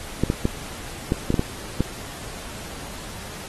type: clicks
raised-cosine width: 3 ms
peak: -6 dBFS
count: 8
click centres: 0.236 / 0.301 / 0.454 / 1.121 / 1.304 / 1.342 / 1.394 / 1.806 s
effects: pink hiss -37 dBFS RMS until 3.48 s + AAC 32 kbps